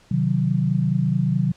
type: chord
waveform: sine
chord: C diminished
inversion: none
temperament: equal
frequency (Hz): 130.81 / 155.56 / 185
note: C3 / Eb3 / Gb3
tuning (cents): 0 / 0 / 0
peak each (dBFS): -22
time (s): 0.11-1.52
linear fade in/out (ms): 5
effects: pink hiss -54 dBFS RMS until 1.56 s + low-pass 7000 Hz 12 dB/octave